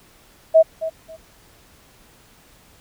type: tone with echo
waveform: sine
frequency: 644 Hz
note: E5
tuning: 41 cents flat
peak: -7 dBFS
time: 0.54-0.63 s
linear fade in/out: 20 ms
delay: 270 ms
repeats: 2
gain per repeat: -14 dB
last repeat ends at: 1.17 s
effects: pink hiss -52 dBFS RMS until 2.8 s